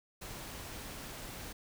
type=noise; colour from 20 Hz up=pink; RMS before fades=-45 dBFS; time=0.21-1.53 s; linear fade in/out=10 ms; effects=none